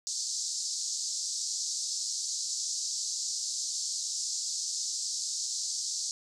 white band-pass noise, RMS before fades -34 dBFS, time 0.07-6.11 s, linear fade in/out 0 ms, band 4400 to 7600 Hz, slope 48 dB/octave, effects none

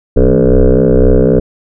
sine tone with frequency modulation, 224.4 Hz, A3, 34 cents sharp, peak -3 dBFS, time 0.16-1.4 s, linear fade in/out 10 ms, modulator 63.8 Hz, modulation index 4.7, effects tanh soft clip ceiling -1 dBFS

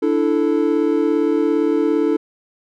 triangle chord, D suspended second, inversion none, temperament equal with one note detuned, 293.7 / 331.2 / 440 Hz, D4 / E4 / A4, 0 / +8 / 0 cents, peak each -17 dBFS, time 0.02-2.17 s, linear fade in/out 10 ms, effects none

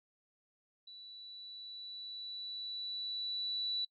sine tone with level ramp, 3951 Hz, B7, in tune, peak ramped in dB -49 to -32 dBFS, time 0.87-3.85 s, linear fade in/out 5 ms, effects noise-tail reverb RT60 0.1 s tail -25 dB re dry + MP3 32 kbps

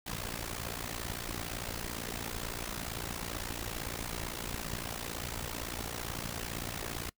pink noise with amplitude modulation, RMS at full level -35 dBFS, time 0.06-7.1 s, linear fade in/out 10 ms, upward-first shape sine, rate 57.8 Hz, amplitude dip 85%, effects noise-tail reverb RT60 0.1 s tail -23 dB re dry

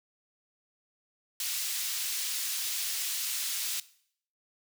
pink high-pass noise, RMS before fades -33 dBFS, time 1.4-3.8 s, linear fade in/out 2 ms, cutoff 3600 Hz, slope 12 dB/octave, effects noise-tail reverb RT60 0.6 s tail -18 dB re dry

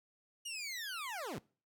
20% pulse linear sweep, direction down, 2905 to 86.7 Hz, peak -35 dBFS, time 0.45-1.39 s, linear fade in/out 10 ms, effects noise-tail reverb RT60 0.4 s tail -23 dB re dry

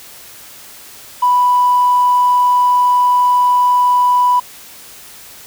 triangle tone, 987.8 Hz, B5, in tune, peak -5 dBFS, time 1.22-4.4 s, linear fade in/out 10 ms, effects tanh soft clip ceiling -6 dBFS + white hiss -37 dBFS RMS until 5.46 s

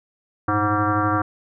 sine tone with frequency modulation, 736 Hz, F#5, 9 cents flat, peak -17 dBFS, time 0.48-1.22 s, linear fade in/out 5 ms, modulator 212 Hz, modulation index 3.3, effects none

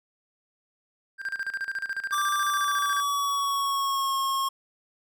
triangle tone with tremolo, 1587 Hz, G6, 21 cents sharp, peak -25 dBFS, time 1.18-3.04 s, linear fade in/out 50 ms, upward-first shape square, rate 14 Hz, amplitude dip 80%
square tone with pitch glide, 1174.7 to 1083.4 Hz, D6 to C#6, 0 to -40 cents, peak -25 dBFS, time 2.12-4.49 s, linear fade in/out 10 ms, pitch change -140 cents, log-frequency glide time 2.41-4.16 s
effects none

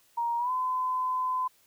sine tone with pitch glide, 939 to 1018.1 Hz, A#5 to C6, +12 to -48 cents, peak -26 dBFS, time 0.17-1.48 s, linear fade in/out 10 ms, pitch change +140 cents, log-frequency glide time 0.38-0.51 s, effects white hiss -64 dBFS RMS until 1.66 s

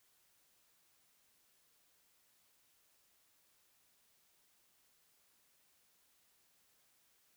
silence, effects white hiss -73 dBFS RMS until 7.36 s

